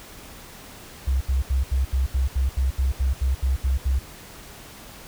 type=tone bursts; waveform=sine; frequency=65.8 Hz; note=C2; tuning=10 cents sharp; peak=-18 dBFS; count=14; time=1.07-3.992 s; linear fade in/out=10 ms; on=140 ms; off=74 ms; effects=pink hiss -43 dBFS RMS until 5.07 s